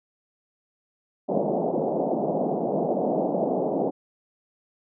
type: band-pass noise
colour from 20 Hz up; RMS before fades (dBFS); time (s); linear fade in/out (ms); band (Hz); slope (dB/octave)
white; -25; 1.28-3.91; 20; 160 to 740; 48
effects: none